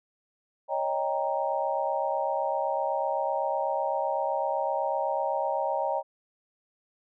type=chord; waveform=sine; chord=Eb dominant seventh; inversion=third; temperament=equal with one note detuned; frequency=554.4 / 622.3 / 791.7 / 932.3 Hz; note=Db5 / Eb5 / G5 / Bb5; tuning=0 / 0 / +17 / 0 cents; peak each=-31 dBFS; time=0.68-6.03 s; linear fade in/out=50 ms; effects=none